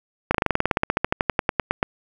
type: slowing click train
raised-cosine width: 0.5 ms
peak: -3 dBFS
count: 23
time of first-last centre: 0.31-1.829 s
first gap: 35 ms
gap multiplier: 1.06
effects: 7-bit